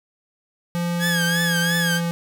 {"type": "tone with pitch glide", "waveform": "square", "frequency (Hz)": [172.7, 170.13], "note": ["F3", "F3"], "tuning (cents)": [-19, -45], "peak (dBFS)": -22, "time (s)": [0.75, 2.11], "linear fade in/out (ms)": 0, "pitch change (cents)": -26, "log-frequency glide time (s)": [1.06, 1.21]}
{"type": "tone with vibrato", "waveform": "sawtooth", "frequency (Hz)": 1646, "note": "G#6", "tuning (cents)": -16, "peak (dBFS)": -17, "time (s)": [0.99, 2.01], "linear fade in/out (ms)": 50, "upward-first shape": "triangle", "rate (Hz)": 2.9, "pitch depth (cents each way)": 110}
{"effects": []}